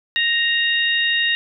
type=harmonic tone; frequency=932.3 Hz; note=A#5; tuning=in tune; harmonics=2 / 3 / 4; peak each=-19 / -21 / -22 dBFS; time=0.16-1.35 s; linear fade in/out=0 ms; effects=none